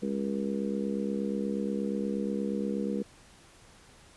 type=harmonic tone; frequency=68.4 Hz; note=C#2; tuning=23 cents flat; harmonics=3 / 4 / 5 / 6 / 7; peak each=-31 / -37 / -38 / -39 / -36 dBFS; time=0.02-3.03 s; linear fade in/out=10 ms; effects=pink hiss -56 dBFS RMS until 4.16 s + resampled to 24000 Hz